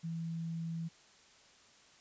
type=tone; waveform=sine; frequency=165.1 Hz; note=E3; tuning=3 cents sharp; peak=-36 dBFS; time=0.03-0.89 s; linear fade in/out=20 ms; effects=white hiss -62 dBFS RMS until 2 s + resampled to 16000 Hz